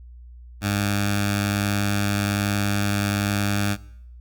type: tone with notch filter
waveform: 10% pulse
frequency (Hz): 101.2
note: G#2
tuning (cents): -44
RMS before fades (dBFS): -23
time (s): 0.61-3.77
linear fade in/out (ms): 50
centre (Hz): 450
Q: 0.7
effects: noise-tail reverb RT60 0.7 s tail -22 dB re dry + added 60 Hz sine -40 dBFS peak until 4.2 s